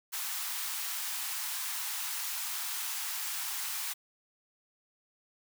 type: high-pass noise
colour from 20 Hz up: white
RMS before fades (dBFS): -36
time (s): 0.12-3.94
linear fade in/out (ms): 20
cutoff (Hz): 790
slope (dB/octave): 48
effects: none